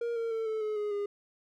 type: tone with pitch steps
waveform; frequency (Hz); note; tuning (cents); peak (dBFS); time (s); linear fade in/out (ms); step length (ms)
triangle; 470 / 459 / 448.3 / 437.8 / 427.5 / 417.5 / 407.7; A#4 / A#4 / A4 / A4 / A4 / G#4 / G#4; +14 / -27 / +32 / -9 / -50 / +9 / -32; -28; 0.01-1.06; 5; 150
effects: none